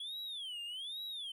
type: tone with vibrato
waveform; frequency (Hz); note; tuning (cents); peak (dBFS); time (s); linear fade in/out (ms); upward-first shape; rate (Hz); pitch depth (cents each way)
triangle; 3300; G#7; -12; -39; 0-1.32; 5; sine; 1.2; 280
effects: none

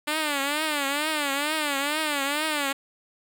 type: tone with vibrato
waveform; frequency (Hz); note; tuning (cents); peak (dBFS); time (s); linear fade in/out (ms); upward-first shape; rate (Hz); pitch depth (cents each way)
5% pulse; 293.7; D4; 0; -13; 0.07-2.73; 10; triangle; 2.2; 140
effects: none

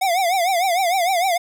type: tone with vibrato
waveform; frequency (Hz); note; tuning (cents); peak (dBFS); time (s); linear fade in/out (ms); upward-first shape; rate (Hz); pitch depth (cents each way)
square; 726; F#5; -33; -17; 0.01-1.38; 10; triangle; 6.6; 160
effects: none

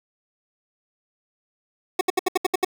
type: tone bursts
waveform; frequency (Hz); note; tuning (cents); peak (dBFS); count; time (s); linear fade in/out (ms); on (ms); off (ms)
25% pulse; 370; F#4; 0; -13; 8; 1.99-2.648; 5; 21; 70
effects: 8-bit

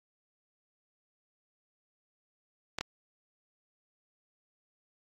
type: clicks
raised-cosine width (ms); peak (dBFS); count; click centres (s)
0.2; -15; 2; 2.786 / 2.81
effects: AAC 48 kbps

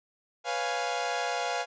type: chord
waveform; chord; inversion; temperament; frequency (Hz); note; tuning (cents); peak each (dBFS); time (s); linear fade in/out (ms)
sawtooth; C# dominant seventh; third; equal; 493.9 / 554.4 / 698.5 / 830.6; B4 / C#5 / E#5 / G#5; 0 / 0 / 0 / 0; -32 / -34 / -28 / -30; 0.44-1.66; 50
effects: resampled to 16000 Hz

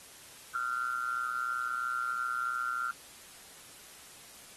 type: tone with amplitude modulation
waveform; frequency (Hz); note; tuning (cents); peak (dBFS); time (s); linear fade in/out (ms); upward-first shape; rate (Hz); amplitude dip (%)
sine; 1379; F6; -22; -27; 0.55-2.91; 2; sine; 123; 80
effects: white hiss -52 dBFS RMS until 4.56 s + AAC 32 kbps

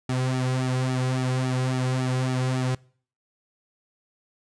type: tone with flanger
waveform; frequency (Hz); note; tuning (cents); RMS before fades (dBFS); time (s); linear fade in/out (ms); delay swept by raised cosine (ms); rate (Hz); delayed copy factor
sawtooth; 128.6; C3; -30; -25; 0.09-2.75; 5; 1.9 to 3.4; 3.6; -0.75
effects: noise-tail reverb RT60 0.5 s tail -24 dB re dry + resampled to 22050 Hz

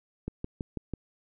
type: click train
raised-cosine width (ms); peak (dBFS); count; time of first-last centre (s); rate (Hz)
3; -20; 5; 0.28-0.937; 6.09
effects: none

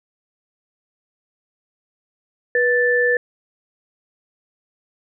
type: tone pair together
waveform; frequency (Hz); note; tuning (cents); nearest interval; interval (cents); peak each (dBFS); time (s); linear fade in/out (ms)
sine; 488.2 / 1760; B4 / A6; -20 / 0; octave + minor seventh; 2220; -17; 2.55-3.17; 2
effects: none

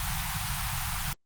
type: band-stop noise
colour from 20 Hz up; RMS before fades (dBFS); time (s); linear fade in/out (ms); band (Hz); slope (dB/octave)
pink; -31; 0-1.13; 2; 180 to 720; 96
effects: Opus 32 kbps

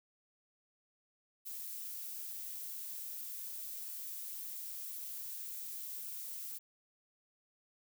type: noise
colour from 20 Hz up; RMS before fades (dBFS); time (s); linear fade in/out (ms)
violet; -44; 1.45-6.59; 20
effects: none

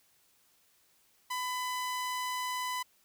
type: tone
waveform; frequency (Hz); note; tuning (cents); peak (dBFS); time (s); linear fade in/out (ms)
sawtooth; 1002; B5; +25; -29; 1.3-2.83; 10
effects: white hiss -68 dBFS RMS until 3.04 s

